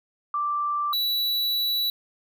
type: tone pair in turn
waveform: sine / square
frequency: 1174.7 / 3936 Hz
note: D6 / B7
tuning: 0 / -7 cents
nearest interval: octave + major sixth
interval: 2093 cents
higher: second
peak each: -23 dBFS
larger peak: neither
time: 0.34-0.93 / 0.93-1.9 s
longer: second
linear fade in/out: 2 ms
effects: none